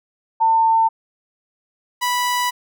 sine / sawtooth tone pair in turn, 899 / 984.6 Hz, A5 / B5, +37 / -6 cents, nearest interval major second, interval 157 cents, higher second, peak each -12 / -14 dBFS, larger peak first, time 0.4-0.89 / 2.01-2.51 s, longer second, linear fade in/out 20 ms, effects none

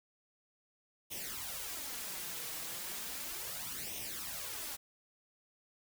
white noise with flanger, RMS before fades -42 dBFS, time 1.1-4.77 s, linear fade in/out 20 ms, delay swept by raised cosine 0.33 to 6.23 ms, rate 0.35 Hz, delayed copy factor +0.7, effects none

